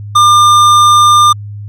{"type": "tone with hard clipping", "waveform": "triangle", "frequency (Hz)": 1200, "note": "D6", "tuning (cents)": 37, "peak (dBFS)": -5, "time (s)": [0.15, 1.33], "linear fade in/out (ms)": 10, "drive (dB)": 17, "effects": ["added 103 Hz sine -22 dBFS peak until 1.68 s"]}